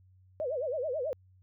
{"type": "tone with vibrato", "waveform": "sine", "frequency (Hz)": 559, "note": "C#5", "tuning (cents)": 14, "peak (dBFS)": -30, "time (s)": [0.4, 1.13], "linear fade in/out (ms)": 0, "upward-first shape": "sine", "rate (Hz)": 9.2, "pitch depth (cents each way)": 250, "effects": ["added 93 Hz sine -58 dBFS peak until 1.42 s"]}